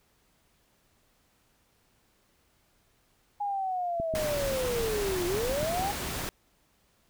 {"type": "linear two-way sweep", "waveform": "sine", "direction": "down then up", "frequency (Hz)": [827, 343.5, 827], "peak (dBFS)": -28, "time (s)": [3.4, 5.92], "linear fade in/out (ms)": 10, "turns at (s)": 5.26}
{"type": "clicks", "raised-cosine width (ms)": 3, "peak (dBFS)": -22, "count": 6, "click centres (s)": [4, 4.139, 5.345, 5.495, 5.63, 5.795]}
{"type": "noise", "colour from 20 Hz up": "pink", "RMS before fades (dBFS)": -34, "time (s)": [4.15, 6.29], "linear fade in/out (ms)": 0}
{"effects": ["pink hiss -68 dBFS RMS until 7.09 s"]}